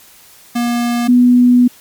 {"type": "tone pair in turn", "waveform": ["square", "sine"], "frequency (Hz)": [238.7, 246.1], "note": ["A#3", "B3"], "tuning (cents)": [41, -6], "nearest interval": "minor second", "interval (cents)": 53, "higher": "second", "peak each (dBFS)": [-14, -5], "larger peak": "second", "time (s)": [[0.55, 1.08], [1.08, 1.68]], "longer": "second", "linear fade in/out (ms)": 10, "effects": ["white hiss -43 dBFS RMS until 1.8 s", "MP3 96 kbps"]}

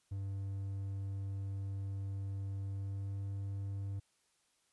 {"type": "tone with pitch glide", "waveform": "triangle", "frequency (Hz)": [98, 98.74], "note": ["G2", "G2"], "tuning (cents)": [0, 13], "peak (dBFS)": -35, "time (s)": [0.11, 4], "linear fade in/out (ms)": 10, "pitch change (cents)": 13, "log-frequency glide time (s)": [2.7, 3.19], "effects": ["white hiss -75 dBFS RMS until 4.72 s", "resampled to 24000 Hz"]}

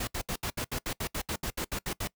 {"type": "noise bursts", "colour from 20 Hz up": "pink", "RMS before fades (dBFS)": -33, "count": 15, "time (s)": [0, 2.075], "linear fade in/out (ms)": 5, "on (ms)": 73, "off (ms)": 70, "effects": ["noise-tail reverb RT60 0.1 s tail -22 dB re dry"]}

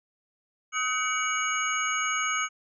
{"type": "tone cluster", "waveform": "sine", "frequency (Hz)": [1268, 1514, 2258, 2910, 6580], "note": ["D#6", "F#6", "C#7", "F#7", "G#8"], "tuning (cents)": [32, 39, 31, -29, -17], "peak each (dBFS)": [-29, -34, -31, -35, -32], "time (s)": [0.72, 2.49], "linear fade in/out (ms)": 50, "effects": []}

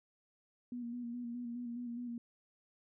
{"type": "tone with vibrato", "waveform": "sine", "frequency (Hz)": 240, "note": "B3", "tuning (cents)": -49, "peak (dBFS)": -39, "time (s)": [0.72, 2.18], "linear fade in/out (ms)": 2, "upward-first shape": "square", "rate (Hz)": 4.8, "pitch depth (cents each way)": 30, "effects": []}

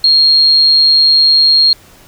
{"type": "tone", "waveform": "sine", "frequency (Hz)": 4250, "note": "C8", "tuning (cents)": 26, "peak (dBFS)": -5, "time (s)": [0.04, 1.73], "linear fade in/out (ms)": 2, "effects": ["pink hiss -42 dBFS RMS until 2.07 s"]}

